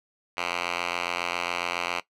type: tone with band-pass filter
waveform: 5% pulse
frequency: 87.31 Hz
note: F2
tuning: in tune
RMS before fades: -30 dBFS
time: 0.37-2 s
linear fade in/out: 5 ms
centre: 2200 Hz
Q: 1.3
effects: noise-tail reverb RT60 0.1 s tail -17 dB re dry